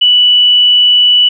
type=tone; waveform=sine; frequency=2960 Hz; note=F#7; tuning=in tune; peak=-4 dBFS; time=0.01-1.29 s; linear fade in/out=10 ms; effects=none